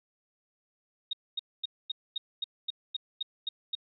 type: tone bursts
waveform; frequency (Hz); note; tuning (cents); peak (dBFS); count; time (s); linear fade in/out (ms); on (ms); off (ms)
sine; 3729; A#7; 0; -29; 11; 1.11-3.752; 5; 22; 240
effects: none